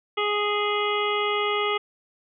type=harmonic tone; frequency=415.3 Hz; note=G#4; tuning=in tune; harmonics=1 / 2 / 3 / 5 / 6 / 7 / 8; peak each=-26 / -32 / -27 / -30 / -37 / -32 / -34 dBFS; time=0.17-1.78 s; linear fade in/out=10 ms; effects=none